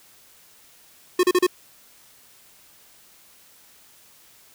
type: tone bursts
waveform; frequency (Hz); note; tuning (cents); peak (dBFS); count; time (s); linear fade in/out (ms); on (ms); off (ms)
square; 361.9; F#4; -38; -15; 4; 1.19-1.467; 5; 43; 35
effects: white hiss -53 dBFS RMS until 4.54 s